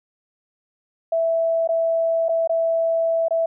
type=tone with dropouts; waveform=sine; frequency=659.3 Hz; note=E5; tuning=in tune; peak=-17 dBFS; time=1.12-3.46 s; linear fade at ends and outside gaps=5 ms; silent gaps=1.675-1.689 / 2.285-2.291 / 2.475-2.494 / 3.284-3.307 s; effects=none